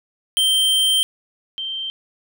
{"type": "tone pair in turn", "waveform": ["square", "sine"], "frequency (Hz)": [3136, 3136], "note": ["G7", "G7"], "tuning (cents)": [0, 0], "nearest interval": "unison", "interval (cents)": 0, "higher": "neither", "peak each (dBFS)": [-15, -24], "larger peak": "first", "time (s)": [[0.37, 1.03], [1.58, 1.9]], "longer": "first", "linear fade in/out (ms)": 0, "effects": []}